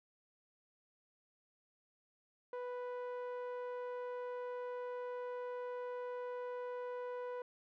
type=tone with low-pass filter; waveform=sawtooth; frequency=493.9 Hz; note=B4; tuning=in tune; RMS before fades=-43 dBFS; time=2.53-7.42 s; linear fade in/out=2 ms; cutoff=1100 Hz; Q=0.76; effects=none